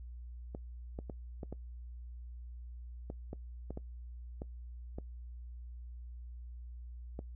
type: clicks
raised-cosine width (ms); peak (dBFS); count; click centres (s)
2; -28; 12; 0.549 / 0.989 / 1.098 / 1.432 / 1.526 / 3.101 / 3.331 / 3.706 / 3.774 / 4.419 / 4.985 / 7.191
effects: noise-tail reverb RT60 0.1 s tail -21 dB re dry + added 60 Hz sine -44 dBFS peak until 7.35 s